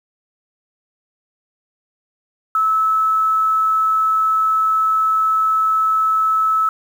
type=tone with quantisation; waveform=sine; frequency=1302 Hz; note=E6; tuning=22 cents flat; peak=-13 dBFS; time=2.55-6.69 s; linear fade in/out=2 ms; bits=7; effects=none